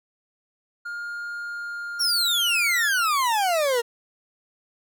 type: tone with pitch glide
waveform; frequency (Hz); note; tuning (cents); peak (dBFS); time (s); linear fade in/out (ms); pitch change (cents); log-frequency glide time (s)
triangle; 1414 to 1399.4; F6 to F6; +21 to +3; -28; 0.85-2.89; 10; -18; 1.41-2.53
type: exponential sweep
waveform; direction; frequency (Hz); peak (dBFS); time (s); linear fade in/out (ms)
40% pulse; down; 5690 to 457.7; -19; 1.99-3.82; 20
effects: none